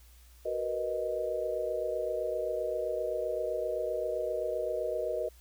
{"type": "chord", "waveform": "sine", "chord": "B major seventh", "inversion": "second", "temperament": "equal with one note detuned", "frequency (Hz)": [375.8, 466.2, 493.9, 622.3], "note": ["F#4", "A#4", "B4", "D#5"], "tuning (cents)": [27, 0, 0, 0], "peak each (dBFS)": [-39, -36, -36, -33], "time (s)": [0.45, 5.29], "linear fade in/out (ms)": 10, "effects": ["added 60 Hz sine -54 dBFS peak until 5.4 s", "white hiss -62 dBFS RMS until 5.4 s"]}